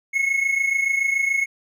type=tone pair together; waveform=triangle; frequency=2178 / 2205 Hz; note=C#7 / C#7; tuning=-31 / -10 cents; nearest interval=unison; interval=21 cents; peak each=-18 / -23 dBFS; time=0.13-1.46 s; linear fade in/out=20 ms; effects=none